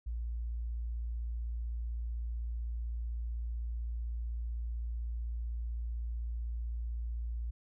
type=tone; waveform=sine; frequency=57.9 Hz; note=A#1; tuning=11 cents flat; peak=-34 dBFS; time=0.06-7.51 s; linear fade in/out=10 ms; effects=none